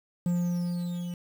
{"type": "tone with level ramp", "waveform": "triangle", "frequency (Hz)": 175.1, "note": "F3", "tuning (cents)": 5, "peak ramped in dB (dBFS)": [-21, -30], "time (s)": [0.26, 1.14], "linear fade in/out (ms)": 2, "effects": ["8-bit"]}